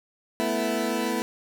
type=chord; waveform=20% pulse; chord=A suspended second; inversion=none; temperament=equal; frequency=220 / 246.9 / 329.6 Hz; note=A3 / B3 / E4; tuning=0 / 0 / 0 cents; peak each=-24 dBFS; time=0.4-1.22 s; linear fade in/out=0 ms; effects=none